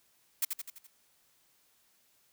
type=noise with echo; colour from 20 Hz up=blue; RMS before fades=-29 dBFS; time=0.42-0.45 s; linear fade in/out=5 ms; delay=84 ms; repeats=5; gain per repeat=-5 dB; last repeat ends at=0.87 s; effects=white hiss -69 dBFS RMS until 2.32 s